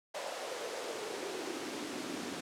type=noise with high-pass filter sweep; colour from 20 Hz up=pink; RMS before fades=-40 dBFS; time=0.14-2.41 s; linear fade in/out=10 ms; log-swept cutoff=590 to 240 Hz; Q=3.5; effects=low-pass 8000 Hz 12 dB/octave